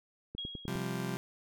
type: click train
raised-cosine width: 3 ms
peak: -28 dBFS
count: 5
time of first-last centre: 0.35-0.755 s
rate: 9.88 Hz
type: tone with exponential decay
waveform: sine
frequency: 3294 Hz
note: G#7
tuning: 15 cents flat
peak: -35 dBFS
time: 0.38-1.12 s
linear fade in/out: 2 ms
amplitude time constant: 160 ms
type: chord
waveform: 30% pulse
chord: C suspended fourth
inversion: none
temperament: just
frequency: 130.81 / 174.42 / 196.22 Hz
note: C3 / F3 / G3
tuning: 0 / -2 / +2 cents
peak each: -36 dBFS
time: 0.68-1.17 s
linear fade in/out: 0 ms
effects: none